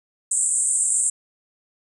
white band-pass noise, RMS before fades -21 dBFS, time 0.31-1.1 s, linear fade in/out 5 ms, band 7500 to 9000 Hz, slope 96 dB/octave, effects none

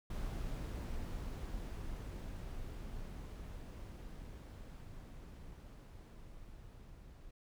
brown noise with level ramp, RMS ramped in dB -40 to -55 dBFS, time 0.1-7.31 s, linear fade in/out 5 ms, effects none

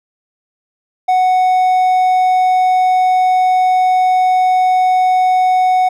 triangle tone, 740 Hz, F#5, in tune, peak -7 dBFS, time 1.08-5.89 s, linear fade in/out 10 ms, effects none

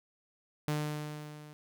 sawtooth tone with level ramp, 150.3 Hz, D3, 40 cents sharp, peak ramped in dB -25 to -45 dBFS, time 0.68-1.53 s, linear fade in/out 0 ms, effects none

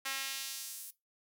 sawtooth tone with high-pass filter sweep, 270 Hz, C#4, 45 cents flat, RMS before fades -41 dBFS, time 0.05-0.91 s, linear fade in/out 10 ms, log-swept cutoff 1600 to 11000 Hz, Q 0.84, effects noise-tail reverb RT60 0.2 s tail -18 dB re dry

